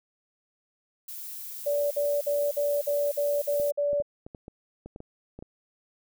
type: noise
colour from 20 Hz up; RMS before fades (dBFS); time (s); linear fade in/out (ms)
violet; -39; 1.08-3.71; 5
type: tone bursts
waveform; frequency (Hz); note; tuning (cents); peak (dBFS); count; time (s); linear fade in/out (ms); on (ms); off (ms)
sine; 578; D5; -28; -23; 8; 1.66-4.024; 10; 250; 52
type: clicks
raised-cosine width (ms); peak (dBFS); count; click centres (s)
2; -28; 11; 3.599 / 3.931 / 4.001 / 4.265 / 4.348 / 4.481 / 4.86 / 4.961 / 5.004 / 5.39 / 5.425
effects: none